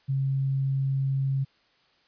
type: tone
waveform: sine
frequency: 135.6 Hz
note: C#3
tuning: 38 cents flat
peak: -23 dBFS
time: 0.08-1.45 s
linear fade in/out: 20 ms
effects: white hiss -64 dBFS RMS until 2.07 s + resampled to 11025 Hz